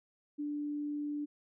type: tone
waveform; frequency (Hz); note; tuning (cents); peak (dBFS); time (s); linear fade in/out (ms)
sine; 293.7; D4; 0; -34; 0.38-1.26; 20
effects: none